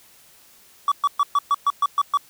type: tone bursts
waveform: triangle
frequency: 1143 Hz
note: D6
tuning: 47 cents flat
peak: -13 dBFS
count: 9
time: 0.88-2.173 s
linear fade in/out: 2 ms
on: 37 ms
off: 120 ms
effects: white hiss -52 dBFS RMS until 2.29 s